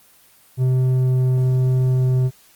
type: tone with low-pass filter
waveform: square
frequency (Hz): 128.5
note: C3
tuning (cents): -31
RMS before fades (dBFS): -17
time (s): 0.57-2.31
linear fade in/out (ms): 50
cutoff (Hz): 350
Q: 0.51
effects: white hiss -52 dBFS RMS until 2.55 s + Opus 24 kbps